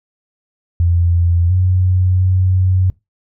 sine tone with pitch steps, 86 / 91.9 / 92.8 Hz, F2 / F#2 / F#2, -26 / -11 / +6 cents, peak -10 dBFS, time 0.8-2.9 s, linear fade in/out 0 ms, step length 700 ms, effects noise-tail reverb RT60 0.2 s tail -21 dB re dry

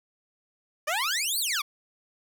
15% pulse exponential two-way sweep, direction up then down, 573 to 4699 to 1078 Hz, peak -19 dBFS, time 0.87-1.62 s, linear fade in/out 10 ms, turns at 1.39 s, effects none

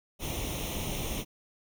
pink noise with comb filter, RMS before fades -34 dBFS, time 0.19-1.25 s, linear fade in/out 50 ms, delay 0.32 ms, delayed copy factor +0.75, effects none

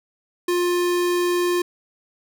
square tone, 353 Hz, F4, 19 cents sharp, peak -19 dBFS, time 0.48-1.62 s, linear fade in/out 5 ms, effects none

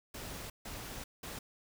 pink noise bursts at uneven times, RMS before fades -44 dBFS, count 3, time 0.14-0.5 / 0.65-1.04 / 1.23-1.39 s, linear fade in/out 5 ms, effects none

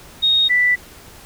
sine tone pair in turn, 3729 / 1975.4 Hz, A#7 / B6, 0 / 0 cents, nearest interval major seventh, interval 1100 cents, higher first, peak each -12 dBFS, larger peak neither, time 0.22-0.49 / 0.49-0.76 s, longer neither, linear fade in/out 20 ms, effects pink hiss -42 dBFS RMS until 1.25 s

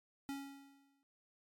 square tone with exponential decay, 277.2 Hz, C#4, in tune, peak -39 dBFS, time 0.29-1.03 s, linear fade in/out 0 ms, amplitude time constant 160 ms, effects noise-tail reverb RT60 0.2 s tail -24 dB re dry + MP3 96 kbps

